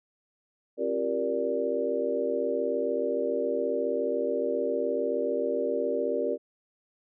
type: tone cluster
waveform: sine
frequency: 268.4 / 344.3 / 391.4 / 470.5 / 585 Hz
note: C4 / F4 / G4 / A#4 / D5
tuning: +44 / -25 / -3 / +16 / -7 cents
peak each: -35 / -36 / -32 / -29 / -31 dBFS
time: 0.77-6.38 s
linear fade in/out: 50 ms
effects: none